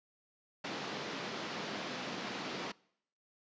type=band-pass noise; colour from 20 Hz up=pink; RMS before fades=-41 dBFS; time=0.64-2.72 s; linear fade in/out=5 ms; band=170 to 5100 Hz; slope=24 dB/octave; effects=noise-tail reverb RT60 0.7 s tail -24 dB re dry + resampled to 16000 Hz